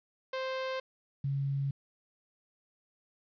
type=tone pair in turn; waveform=sawtooth / sine; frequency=523.3 / 138.6 Hz; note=C5 / C#3; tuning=0 / 0 cents; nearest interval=octave + major seventh; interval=2300 cents; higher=first; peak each=-29 / -29 dBFS; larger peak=neither; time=0.33-0.8 / 1.24-1.71 s; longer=neither; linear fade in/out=5 ms; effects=resampled to 11025 Hz + 11-bit